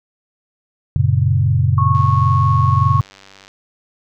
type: chord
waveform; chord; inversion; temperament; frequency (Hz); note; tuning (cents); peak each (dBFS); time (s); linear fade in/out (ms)
sine; F# major; none; equal with one note detuned; 93.47 / 116.54 / 138.59; F#2 / A#2 / C#3; +18 / 0 / 0; -16; 0.96-3.01; 0
type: tone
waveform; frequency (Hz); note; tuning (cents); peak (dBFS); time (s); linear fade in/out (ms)
sine; 1100; C#6; -14; -16; 1.78-3; 2
type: click train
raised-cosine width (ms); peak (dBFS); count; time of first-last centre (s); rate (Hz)
0.2; -24; 150; 1.95-3.48; 97.4
effects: none